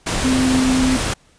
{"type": "tone in noise", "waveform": "sine", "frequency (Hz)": 258.4, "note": "C4", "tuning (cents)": -21, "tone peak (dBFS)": -14, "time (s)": [0.24, 0.97], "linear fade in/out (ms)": 10, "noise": "pink", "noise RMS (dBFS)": -21, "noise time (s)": [0.06, 1.14], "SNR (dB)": 4, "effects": ["pink hiss -54 dBFS RMS until 1.38 s", "resampled to 22050 Hz"]}